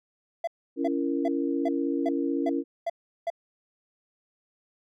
triangle tone bursts, 674 Hz, E5, 38 cents sharp, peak -23 dBFS, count 8, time 0.44-3.302 s, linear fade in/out 5 ms, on 34 ms, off 370 ms
sine chord, A# diminished, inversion first, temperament just, 279.7 / 335.6 / 466.2 Hz, C#4 / E4 / A#4, +16 / +31 / 0 cents, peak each -27 / -29 / -33 dBFS, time 0.76-2.64 s, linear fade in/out 50 ms
effects none

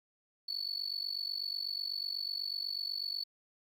sine tone with amplitude modulation, 4435 Hz, C#8, in tune, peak -29 dBFS, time 0.48-3.24 s, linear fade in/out 10 ms, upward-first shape sine, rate 48.1 Hz, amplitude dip 95%, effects tanh soft clip ceiling -30 dBFS + 11-bit

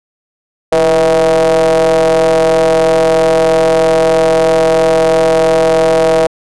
square ring-modulated tone, 77.78 Hz, D#2, in tune, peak -5 dBFS, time 0.72-6.27 s, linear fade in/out 5 ms, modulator 566 Hz, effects resampled to 24000 Hz

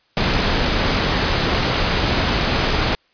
pink noise, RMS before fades -18 dBFS, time 0.17-2.95 s, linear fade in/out 0 ms, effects white hiss -60 dBFS RMS until 3.13 s + resampled to 11025 Hz

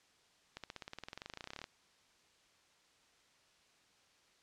accelerating click train, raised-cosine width 0.2 ms, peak -27 dBFS, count 26, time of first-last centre 0.57-1.641 s, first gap 67 ms, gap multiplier 0.96, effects white hiss -69 dBFS RMS until 4.42 s + low-pass 6000 Hz 12 dB/octave

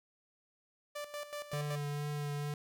sawtooth tone with tremolo, 587.3 Hz, D5, in tune, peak -35 dBFS, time 0.95-1.76 s, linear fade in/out 10 ms, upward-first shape square, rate 5.3 Hz, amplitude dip 70%
square tone with vibrato, 146.3 Hz, D3, 6 cents flat, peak -36 dBFS, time 1.53-2.54 s, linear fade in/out 2 ms, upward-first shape triangle, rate 2.2 Hz, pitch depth 18 cents each way
effects none

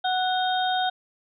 harmonic tone with a mistuned harmonic, 740 Hz, F#5, in tune, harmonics 1 / 2 / 4 / 5, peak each -23 / -30 / -34 / -30 dBFS, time 0.04-0.9 s, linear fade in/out 10 ms, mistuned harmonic 4, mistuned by +140 cents, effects none

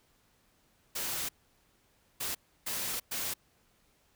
white noise bursts at uneven times, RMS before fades -35 dBFS, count 4, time 0.95-1.29 / 2.2-2.35 / 2.66-3 / 3.11-3.34 s, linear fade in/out 10 ms, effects pink hiss -69 dBFS RMS until 4.15 s

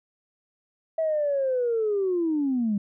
sine linear sweep, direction down, 652 to 196 Hz, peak -21 dBFS, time 0.98-2.78 s, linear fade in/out 5 ms, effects tanh soft clip ceiling -17 dBFS

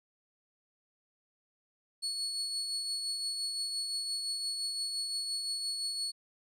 35% pulse tone with tremolo, 4388 Hz, C#8, 18 cents flat, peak -30 dBFS, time 2.02-6.12 s, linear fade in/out 20 ms, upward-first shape triangle, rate 5.8 Hz, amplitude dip 40%, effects resampled to 32000 Hz

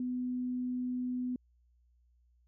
sine tone, 250 Hz, B3, 21 cents sharp, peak -32 dBFS, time 0-1.36 s, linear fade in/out 2 ms, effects added 60 Hz sine -65 dBFS peak until 2.47 s

